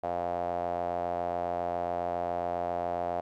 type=tone with band-pass filter; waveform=sawtooth; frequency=87.3 Hz; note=F2; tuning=in tune; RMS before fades=-32 dBFS; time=0.03-3.21 s; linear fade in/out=10 ms; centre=680 Hz; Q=6; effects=none